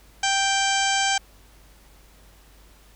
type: harmonic tone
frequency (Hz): 784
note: G5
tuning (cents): 0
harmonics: 1 / 2 / 3 / 4 / 5 / 6 / 7 / 8 / 9 / 10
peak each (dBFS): -24 / -26 / -29 / -27 / -36 / -33 / -34 / -30 / -35 / -32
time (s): 0.23-1.18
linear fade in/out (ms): 5
effects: added 50 Hz sine -51 dBFS peak until 2.95 s + pink hiss -55 dBFS RMS until 2.95 s